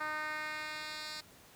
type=tone with band-pass filter sweep; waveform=10% pulse; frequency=306.6 Hz; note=D#4; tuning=25 cents flat; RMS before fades=-40 dBFS; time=0-1.21 s; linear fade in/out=10 ms; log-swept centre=1400 to 4600 Hz; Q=1.5; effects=pink hiss -58 dBFS RMS until 1.55 s + high-pass 80 Hz 12 dB/octave